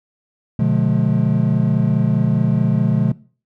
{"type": "chord", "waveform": "triangle", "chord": "B diminished seventh", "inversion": "none", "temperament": "just", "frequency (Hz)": [123.47, 148.16, 177.8, 213.4], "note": ["B2", "D3", "F3", "Ab3"], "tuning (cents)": [0, 16, 31, 47], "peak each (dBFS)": -17, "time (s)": [0.59, 3.12], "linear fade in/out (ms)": 5, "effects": ["noise-tail reverb RT60 0.4 s tail -20 dB re dry"]}